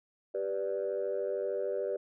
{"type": "chord", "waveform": "sine", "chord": "G major", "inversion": "none", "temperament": "equal", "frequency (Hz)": [392, 493.9, 587.3], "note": ["G4", "B4", "D5"], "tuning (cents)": [0, 0, 0], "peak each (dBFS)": -34, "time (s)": [0.34, 1.97], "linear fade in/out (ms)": 10, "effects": ["tanh soft clip ceiling -24 dBFS"]}